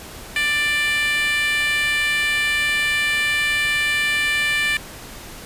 10% pulse tone with high-pass filter, 590 Hz, D5, 8 cents sharp, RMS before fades -20 dBFS, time 0.36-4.77 s, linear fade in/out 2 ms, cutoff 2000 Hz, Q 5, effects pink hiss -37 dBFS RMS until 5.45 s + resampled to 32000 Hz

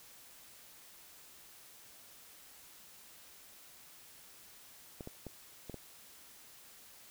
clicks, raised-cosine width 2 ms, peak -30 dBFS, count 5, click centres 5.008 / 5.074 / 5.267 / 5.697 / 5.743 s, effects white hiss -57 dBFS RMS until 7.1 s

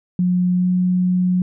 sine tone with pitch glide, 180 to 181.57 Hz, F#3 to F#3, -47 to -32 cents, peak -14 dBFS, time 0.19-1.42 s, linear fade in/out 2 ms, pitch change +15 cents, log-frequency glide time 0.55-0.67 s, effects none

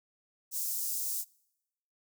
white high-pass noise, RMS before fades -34 dBFS, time 0.51-1.25 s, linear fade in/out 50 ms, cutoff 5900 Hz, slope 24 dB/octave, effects noise-tail reverb RT60 0.9 s tail -26 dB re dry

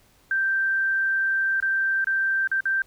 sine tone with dropouts, 1568 Hz, G6, in tune, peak -20 dBFS, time 0.31-2.82 s, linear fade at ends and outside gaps 2 ms, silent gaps 1.602-1.625 / 2.044-2.07 / 2.474-2.515 / 2.606-2.655 s, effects pink hiss -59 dBFS RMS until 2.86 s

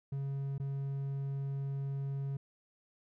triangle tone with dropouts, 138 Hz, C#3, 7 cents flat, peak -32 dBFS, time 0.12-2.37 s, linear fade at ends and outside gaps 5 ms, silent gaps 0.581-0.598 s, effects none

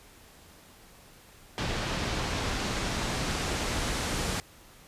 pink noise with low-pass filter sweep, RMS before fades -31 dBFS, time 1.58-4.4 s, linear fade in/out 0 ms, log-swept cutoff 4800 to 9300 Hz, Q 0.79, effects pink hiss -54 dBFS RMS until 4.87 s + resampled to 32000 Hz

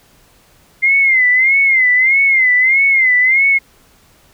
sine tone with vibrato, 2093 Hz, C7, in tune, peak -8 dBFS, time 0.82-3.59 s, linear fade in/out 20 ms, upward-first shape sine, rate 1.6 Hz, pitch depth 98 cents each way, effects pink hiss -50 dBFS RMS until 4.33 s

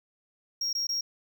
triangle tone bursts, 5588 Hz, F8, in tune, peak -26 dBFS, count 3, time 0.61-1.01 s, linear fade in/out 5 ms, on 120 ms, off 20 ms, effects none

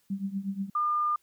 sine tone with tremolo, 195.9 Hz, G3, 1 cent flat, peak -26 dBFS, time 0.1-0.7 s, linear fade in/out 5 ms, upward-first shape triangle, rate 8.3 Hz, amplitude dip 90%
sine tone, 1206 Hz, D6, 46 cents sharp, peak -24 dBFS, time 0.75-1.16 s, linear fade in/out 5 ms
effects white hiss -69 dBFS RMS until 1.22 s

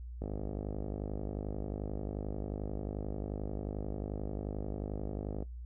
click train, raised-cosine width 2 ms, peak -25 dBFS, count 268, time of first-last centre 0.22-5.425 s, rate 51.3 Hz, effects noise-tail reverb RT60 0.1 s tail -17 dB re dry + added 60 Hz sine -41 dBFS peak until 5.65 s

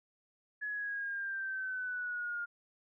sine exponential sweep, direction down, 1700 to 1411 Hz, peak -35 dBFS, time 0.61-2.46 s, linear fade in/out 20 ms, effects none

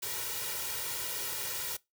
white noise with comb filter, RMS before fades -36 dBFS, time 0.02-1.77 s, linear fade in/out 10 ms, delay 2.1 ms, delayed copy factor +0.85, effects noise-tail reverb RT60 0.2 s tail -22 dB re dry + high-pass 80 Hz 12 dB/octave

